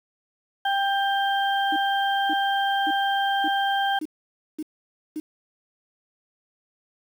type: harmonic tone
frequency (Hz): 791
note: G5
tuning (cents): +15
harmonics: 1 / 2 / 4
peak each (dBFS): -22 / -27 / -30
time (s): 0.65-3.99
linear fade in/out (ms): 5
type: tone bursts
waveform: sine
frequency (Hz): 308.1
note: D#4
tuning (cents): -17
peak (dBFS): -27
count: 7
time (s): 1.72-5.201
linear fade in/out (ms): 5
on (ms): 43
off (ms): 530
effects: 8-bit